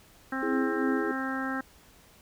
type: harmonic tone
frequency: 264.8 Hz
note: C4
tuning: 21 cents sharp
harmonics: 1 / 2 / 3 / 4 / 5 / 6 / 7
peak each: -32 / -41 / -39 / -42 / -37 / -36 / -41 dBFS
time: 0.32-1.61 s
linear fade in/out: 5 ms
type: chord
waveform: sine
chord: C augmented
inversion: none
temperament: equal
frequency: 261.6 / 329.6 / 415.3 Hz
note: C4 / E4 / G#4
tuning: 0 / 0 / 0 cents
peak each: -31 dBFS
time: 0.42-1.12 s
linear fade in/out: 10 ms
effects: pink hiss -57 dBFS RMS until 2.21 s